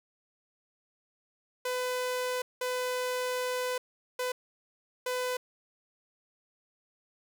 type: tone bursts at uneven times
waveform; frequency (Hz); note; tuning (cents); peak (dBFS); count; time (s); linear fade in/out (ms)
sawtooth; 502; B4; +28; -26; 4; 1.65-2.42 / 2.61-3.78 / 4.19-4.32 / 5.06-5.37; 5
effects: none